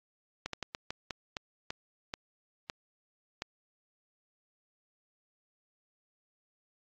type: slowing click train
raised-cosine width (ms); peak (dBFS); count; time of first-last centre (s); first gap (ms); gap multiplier
0.2; -18; 11; 0.46-3.421; 73; 1.29
effects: low-pass 7000 Hz 12 dB/octave + AAC 64 kbps